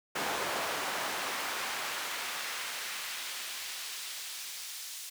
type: noise with high-pass filter sweep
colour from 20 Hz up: brown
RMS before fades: -37 dBFS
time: 0.15-5.1 s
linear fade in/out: 10 ms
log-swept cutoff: 650 to 5200 Hz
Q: 0.7
effects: none